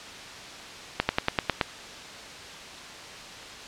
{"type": "slowing click train", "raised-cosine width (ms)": 0.3, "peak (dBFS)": -5, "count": 7, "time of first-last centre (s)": [1, 1.612], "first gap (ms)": 90, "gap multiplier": 1.05, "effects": ["white hiss -41 dBFS RMS until 3.67 s", "low-pass 5000 Hz 12 dB/octave"]}